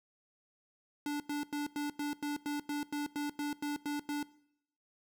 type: tone bursts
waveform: square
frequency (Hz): 292.1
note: D4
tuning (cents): -9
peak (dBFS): -34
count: 14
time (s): 1.06-4.229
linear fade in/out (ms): 2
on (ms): 140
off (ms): 93
effects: noise-tail reverb RT60 0.7 s tail -20 dB re dry